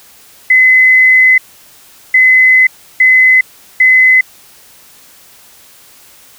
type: tone bursts at uneven times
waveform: sine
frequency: 2032 Hz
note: B6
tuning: 49 cents sharp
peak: -3 dBFS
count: 4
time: 0.5-1.38 / 2.14-2.67 / 3-3.41 / 3.8-4.21 s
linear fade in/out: 5 ms
effects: white hiss -41 dBFS RMS until 6.38 s